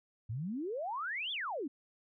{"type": "exponential two-way sweep", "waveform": "sine", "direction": "up then down", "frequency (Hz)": [101.1, 3579, 251.1], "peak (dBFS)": -35, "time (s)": [0.29, 1.68], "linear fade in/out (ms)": 10, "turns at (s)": 1.32, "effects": []}